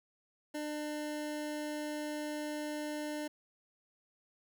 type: tone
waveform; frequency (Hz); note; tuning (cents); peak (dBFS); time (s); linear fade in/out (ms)
25% pulse; 300; D4; +37; -33; 0.54-3.28; 10
effects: none